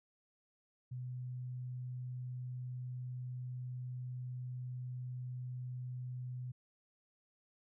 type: tone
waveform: sine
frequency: 125.5 Hz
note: B2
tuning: 28 cents sharp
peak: -40 dBFS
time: 0.91-6.52 s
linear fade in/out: 10 ms
effects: none